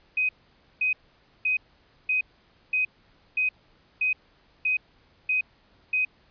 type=tone bursts; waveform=sine; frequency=2512 Hz; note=D#7; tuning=16 cents sharp; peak=-21 dBFS; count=10; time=0.17-6.05 s; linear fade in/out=5 ms; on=120 ms; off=520 ms; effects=pink hiss -61 dBFS RMS until 6.3 s + resampled to 11025 Hz